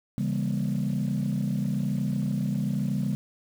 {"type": "chord", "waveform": "sine", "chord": "C# diminished seventh", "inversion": "none", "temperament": "just", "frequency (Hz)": [138.59, 166.31, 199.57, 239.5], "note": ["C#3", "E3", "G3", "Bb3"], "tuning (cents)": [0, 16, 31, 47], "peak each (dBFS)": [-28, -32, -27, -31], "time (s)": [0.18, 3.15], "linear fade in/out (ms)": 0, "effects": ["tanh soft clip ceiling -19 dBFS", "8-bit"]}